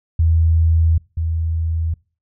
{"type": "tone pair in turn", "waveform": "sine", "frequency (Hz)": [81.6, 81.6], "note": ["E2", "E2"], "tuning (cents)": [-17, -17], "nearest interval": "unison", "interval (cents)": 0, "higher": "neither", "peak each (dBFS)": [-11, -17], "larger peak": "first", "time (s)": [[0.19, 0.98], [1.17, 1.94]], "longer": "first", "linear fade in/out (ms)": 5, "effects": ["noise-tail reverb RT60 0.4 s tail -26 dB re dry"]}